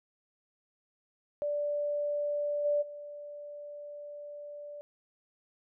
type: tone with level steps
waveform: sine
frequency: 585 Hz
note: D5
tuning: 7 cents flat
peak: -29 / -25 / -41 dBFS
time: 1.42-4.81 s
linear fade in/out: 0 ms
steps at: 2.64 / 2.81 s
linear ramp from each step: 20 ms
effects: none